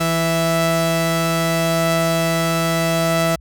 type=tone pair together; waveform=sawtooth; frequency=165.02 / 659.3 Hz; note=E3 / E5; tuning=+2 / 0 cents; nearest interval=2 octaves; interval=2398 cents; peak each=-15 dBFS; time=0-3.36 s; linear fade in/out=10 ms; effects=added 60 Hz sine -40 dBFS peak until 3.4 s